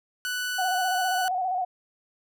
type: tone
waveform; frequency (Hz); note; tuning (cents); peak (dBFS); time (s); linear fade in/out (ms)
sawtooth; 1486; F#6; +7; -24; 0.25-1.28; 0
type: tone with vibrato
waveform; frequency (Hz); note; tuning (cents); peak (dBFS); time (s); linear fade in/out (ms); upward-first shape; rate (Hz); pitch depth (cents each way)
sine; 740; F#5; 0; -24; 0.58-1.65; 10; square; 15; 43
effects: none